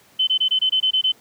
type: tone bursts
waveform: sine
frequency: 3053 Hz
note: G7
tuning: 46 cents flat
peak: -15 dBFS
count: 9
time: 0.19-1.121 s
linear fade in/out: 10 ms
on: 83 ms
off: 23 ms
effects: pink hiss -53 dBFS RMS until 1.2 s + high-pass 150 Hz 12 dB/octave